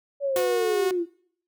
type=linear sweep; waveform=sine; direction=down; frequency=571 to 329.6 Hz; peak=-22 dBFS; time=0.2-1.06 s; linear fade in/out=50 ms
type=noise with exponential decay; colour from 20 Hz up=white; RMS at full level=-31 dBFS; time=0.36-0.59 s; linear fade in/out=1 ms; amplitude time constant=48 ms
type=tone; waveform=sawtooth; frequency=363.9 Hz; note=F#4; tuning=29 cents flat; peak=-22 dBFS; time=0.36-0.91 s; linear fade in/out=2 ms
effects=noise-tail reverb RT60 0.6 s tail -22 dB re dry